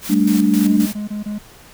white noise with tremolo, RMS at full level -29 dBFS, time 0.01-0.95 s, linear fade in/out 50 ms, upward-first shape square, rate 3.8 Hz, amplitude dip 70%
sine chord, G suspended second, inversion none, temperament equal with one note detuned, 197.36 / 220 / 293.7 Hz, G3 / A3 / D4, +12 / 0 / 0 cents, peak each -16 dBFS, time 0.09-0.87 s, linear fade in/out 20 ms
triangle tone bursts, 208.9 Hz, G#3, 10 cents sharp, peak -20 dBFS, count 5, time 0.64-1.386 s, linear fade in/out 10 ms, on 130 ms, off 24 ms
effects pink hiss -44 dBFS RMS until 1.73 s

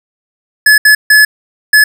square tone bursts at uneven times, 1712 Hz, A6, 48 cents flat, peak -3 dBFS, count 4, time 0.66-0.78 / 0.85-0.95 / 1.1-1.25 / 1.73-1.84 s, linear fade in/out 5 ms, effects none

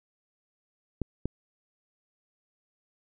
clicks, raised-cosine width 3 ms, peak -16 dBFS, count 2, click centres 1.017 / 1.256 s, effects none

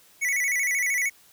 square tone with vibrato, 2093 Hz, C7, in tune, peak -23 dBFS, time 0.21-1.1 s, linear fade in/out 20 ms, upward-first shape square, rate 13 Hz, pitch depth 99 cents each way, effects white hiss -56 dBFS RMS until 1.32 s

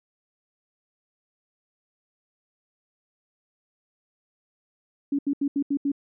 sine tone bursts, 281.8 Hz, C#4, 29 cents sharp, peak -21 dBFS, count 6, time 5.12-5.918 s, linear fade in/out 5 ms, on 68 ms, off 78 ms, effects none

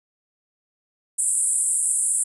white band-pass noise, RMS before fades -22 dBFS, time 1.18-2.24 s, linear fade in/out 10 ms, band 7900 to 10000 Hz, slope 96 dB/octave, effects none

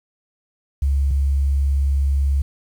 sine tone pair in turn, 69.3 / 69.3 Hz, C#2 / C#2, 0 / 0 cents, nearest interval unison, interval 0 cents, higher neither, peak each -15 dBFS, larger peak neither, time 0.82-1.11 / 1.11-2.42 s, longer second, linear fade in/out 5 ms, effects 8-bit

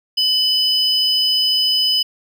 triangle tone pair together, 2990 / 5036 Hz, F#7 / D#8, +17 / +20 cents, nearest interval major sixth, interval 903 cents, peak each -16 / -15 dBFS, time 0.17-2.03 s, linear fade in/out 10 ms, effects none

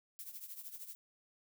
violet noise with tremolo, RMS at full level -45 dBFS, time 0.19-0.95 s, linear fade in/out 0 ms, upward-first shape triangle, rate 13 Hz, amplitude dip 80%, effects none

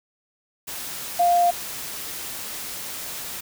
sine tone in noise, 700 Hz, F5, 4 cents sharp, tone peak -15 dBFS, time 1.19-1.51 s, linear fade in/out 10 ms, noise white, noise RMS -33 dBFS, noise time 0.67-3.41 s, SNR +15 dB, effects none

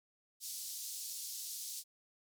pink band-pass noise, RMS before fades -44 dBFS, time 0.4-1.84 s, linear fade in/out 50 ms, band 4600 to 16000 Hz, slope 24 dB/octave, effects none

